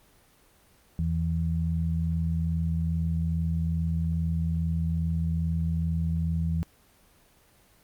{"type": "tone pair together", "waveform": "sine", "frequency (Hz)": [82.41, 164.82], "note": ["E2", "E3"], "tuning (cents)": [0, 0], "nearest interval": "octave", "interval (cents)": 1200, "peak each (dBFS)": [-27, -27], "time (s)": [0.99, 6.63], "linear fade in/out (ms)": 0, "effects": ["pink hiss -60 dBFS RMS until 7.83 s", "Opus 24 kbps"]}